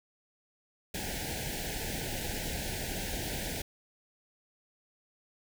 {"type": "band-stop noise", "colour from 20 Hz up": "pink", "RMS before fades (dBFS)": -36, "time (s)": [0.94, 3.62], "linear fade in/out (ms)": 5, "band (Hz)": [890, 1500], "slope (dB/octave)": 96, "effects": []}